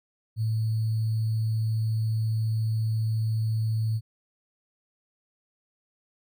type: tone with sample-and-hold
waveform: sine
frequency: 110.7 Hz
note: A2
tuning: 11 cents sharp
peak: -23 dBFS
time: 0.36-4.01 s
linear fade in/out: 50 ms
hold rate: 4410 Hz
effects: none